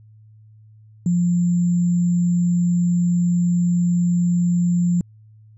sine tone with sample-and-hold, 174.61 Hz, F3, in tune, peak -15 dBFS, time 1.06-5.01 s, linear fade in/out 2 ms, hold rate 7350 Hz, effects added 108 Hz sine -45 dBFS peak until 5.57 s + resampled to 22050 Hz

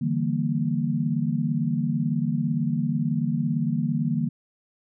sine chord, E half-diminished seventh, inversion third, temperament equal, 146.83 / 164.81 / 196 / 233.1 Hz, D3 / E3 / G3 / Bb3, 0 / 0 / 0 / 0 cents, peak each -27 / -27 / -31 / -26 dBFS, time 0.01-4.29 s, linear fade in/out 10 ms, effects none

